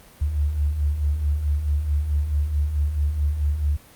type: beating tone pair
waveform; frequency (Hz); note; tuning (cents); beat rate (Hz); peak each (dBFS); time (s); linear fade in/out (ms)
sine; 69.9 / 74.5; C#2 / D2; +15 / +25; 4.6; -28 / -20; 0.21-3.77; 10
effects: pink hiss -49 dBFS RMS until 3.95 s + Opus 32 kbps